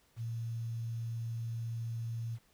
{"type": "tone with quantisation", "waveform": "sine", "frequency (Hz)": 115.2, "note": "A#2", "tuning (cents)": -20, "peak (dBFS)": -35, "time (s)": [0.16, 2.39], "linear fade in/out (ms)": 50, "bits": 10, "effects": ["pink hiss -69 dBFS RMS until 2.53 s"]}